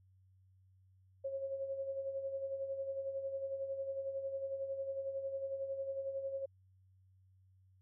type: tone with tremolo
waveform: sine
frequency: 543 Hz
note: C#5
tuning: 36 cents flat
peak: -35 dBFS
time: 1.24-6.46 s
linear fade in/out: 10 ms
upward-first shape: sine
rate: 11 Hz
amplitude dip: 55%
effects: added 94 Hz sine -64 dBFS peak until 7.81 s